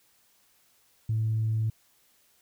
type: tone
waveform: sine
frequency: 110.4 Hz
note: A2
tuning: 6 cents sharp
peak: -23 dBFS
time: 1.09-1.7 s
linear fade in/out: 5 ms
effects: tanh soft clip ceiling -20 dBFS + white hiss -65 dBFS RMS until 2.41 s